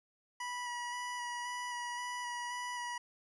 25% pulse tone with vibrato, 974 Hz, B5, 24 cents flat, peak -34 dBFS, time 0.4-2.98 s, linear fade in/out 5 ms, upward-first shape square, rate 1.9 Hz, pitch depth 12 cents each way, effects resampled to 22050 Hz

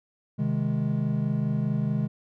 triangle chord, Ab major, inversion first, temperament equal, 130.81 / 155.56 / 207.7 Hz, C3 / Eb3 / Ab3, 0 / 0 / 0 cents, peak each -26 dBFS, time 0.38-2.08 s, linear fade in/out 20 ms, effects none

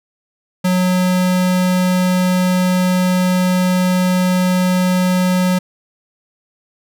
square tone, 182.7 Hz, F#3, 22 cents flat, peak -13 dBFS, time 0.64-5.59 s, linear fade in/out 10 ms, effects none

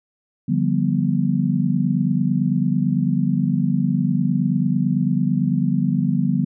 sine chord, G dominant seventh, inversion second, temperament just, 147 / 176.4 / 196 / 245 Hz, D3 / F3 / G3 / B3, +2 / +18 / 0 / -14 cents, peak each -22 dBFS, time 0.48-6.45 s, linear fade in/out 10 ms, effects none

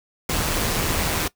pink noise with amplitude modulation, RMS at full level -21 dBFS, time 0.29-1.28 s, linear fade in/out 5 ms, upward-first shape sine, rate 160 Hz, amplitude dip 45%, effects noise-tail reverb RT60 0.1 s tail -19 dB re dry

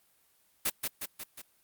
white noise with echo, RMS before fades -28 dBFS, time 0.65-0.7 s, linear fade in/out 10 ms, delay 180 ms, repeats 4, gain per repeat -4 dB, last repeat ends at 1.42 s, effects white hiss -68 dBFS RMS until 1.63 s + Opus 32 kbps

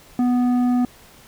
sine tone with tanh clipping, 246.8 Hz, B3, 1 cent flat, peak -17 dBFS, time 0.19-0.85 s, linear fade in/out 2 ms, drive 9 dB, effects pink hiss -48 dBFS RMS until 1.27 s

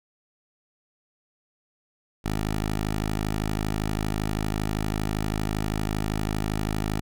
10% pulse tone, 52.6 Hz, G#1, 23 cents sharp, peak -17 dBFS, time 2.24-7.01 s, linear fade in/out 20 ms, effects none

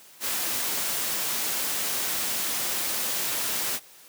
white noise, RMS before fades -28 dBFS, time 0.2-3.8 s, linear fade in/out 50 ms, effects white hiss -51 dBFS RMS until 4.08 s + high-pass 150 Hz 12 dB/octave

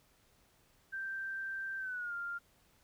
sine tone with pitch glide, 1568 to 1396.9 Hz, G6 to F6, 0 to 0 cents, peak -37 dBFS, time 0.92-2.39 s, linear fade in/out 20 ms, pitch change -200 cents, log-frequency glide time 1.78-2.14 s, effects pink hiss -69 dBFS RMS until 2.83 s

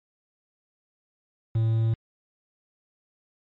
triangle tone with quantisation, 112.7 Hz, A2, 42 cents sharp, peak -18 dBFS, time 1.55-1.94 s, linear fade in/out 5 ms, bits 7, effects low-pass 2000 Hz 12 dB/octave + MP3 48 kbps

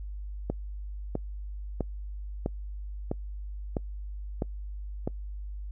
click train, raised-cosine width 2 ms, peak -15 dBFS, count 8, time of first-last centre 0.5-5.075 s, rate 1.53 Hz, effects noise-tail reverb RT60 0.1 s tail -26 dB re dry + added 50 Hz sine -35 dBFS peak until 5.71 s

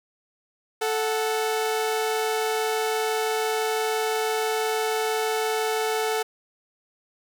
sawtooth tone pair together, 438.8 / 740 Hz, A4 / F#5, -5 / 0 cents, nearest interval major sixth, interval 905 cents, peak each -20 / -26 dBFS, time 0.81-6.23 s, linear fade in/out 10 ms, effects none

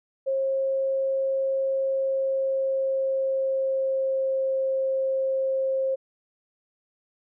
sine tone with pitch glide, 537 to 532.1 Hz, C5 to C5, +45 to +29 cents, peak -22 dBFS, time 0.26-5.96 s, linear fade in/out 20 ms, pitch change -16 cents, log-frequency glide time 1.84-4.52 s, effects none

